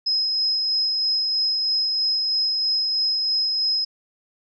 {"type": "tone with tremolo", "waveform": "sine", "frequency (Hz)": 5110, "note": "D#8", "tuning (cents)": 45, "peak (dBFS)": -18, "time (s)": [0.06, 3.85], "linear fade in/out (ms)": 10, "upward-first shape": "sine", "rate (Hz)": 3.1, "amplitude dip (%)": 25, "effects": []}